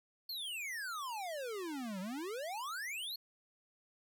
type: exponential two-way sweep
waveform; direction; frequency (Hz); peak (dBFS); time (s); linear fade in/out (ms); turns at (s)
square; down then up; 4435 to 180 to 4435; -40; 0.29-3.16; 5; 2
effects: none